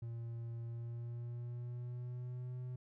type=tone with pitch glide; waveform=triangle; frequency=116.54 to 125.63 Hz; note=A#2 to B2; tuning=0 to +30 cents; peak=-39 dBFS; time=0.02-2.76 s; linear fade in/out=5 ms; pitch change=+130 cents; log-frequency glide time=0.64-2.59 s; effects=none